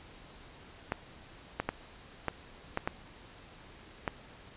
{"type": "clicks", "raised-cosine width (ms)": 0.5, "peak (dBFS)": -15, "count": 7, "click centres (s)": [0.921, 1.6, 1.69, 2.283, 2.774, 2.875, 4.078], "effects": ["pink hiss -53 dBFS RMS until 4.56 s", "resampled to 8000 Hz"]}